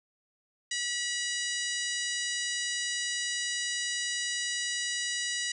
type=harmonic tone; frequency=970 Hz; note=B5; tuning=31 cents flat; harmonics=2 / 3 / 4 / 5 / 6 / 7 / 8 / 9; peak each=-35 / -37 / -38 / -39 / -40 / -40 / -41 / -42 dBFS; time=0.71-5.52 s; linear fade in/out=5 ms; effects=none